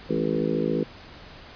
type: harmonic tone with a mistuned harmonic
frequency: 54.3 Hz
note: A1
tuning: 22 cents flat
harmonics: 3 / 4 / 5 / 6 / 7 / 8 / 9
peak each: -30 / -30 / -30 / -30 / -30 / -30 / -30 dBFS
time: 0.09-0.84 s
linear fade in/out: 10 ms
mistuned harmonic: 4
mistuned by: -42 cents
effects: pink hiss -45 dBFS RMS until 1.55 s + resampled to 11025 Hz